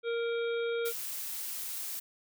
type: harmonic tone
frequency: 466.2 Hz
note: A#4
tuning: in tune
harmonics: 1 / 3 / 5 / 7 / 8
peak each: -30 / -40 / -44 / -47 / -48 dBFS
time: 0.03-0.93 s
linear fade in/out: 50 ms
type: noise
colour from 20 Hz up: blue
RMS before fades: -38 dBFS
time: 0.85-2 s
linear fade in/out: 10 ms
effects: none